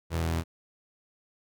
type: tone pair together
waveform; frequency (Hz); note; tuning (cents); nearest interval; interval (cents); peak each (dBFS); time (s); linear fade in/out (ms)
sawtooth; 82.41 / 123.12; E2 / B2; 0 / -5; perfect fifth; 695; -23 / -32; 0.1-0.44; 50
effects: none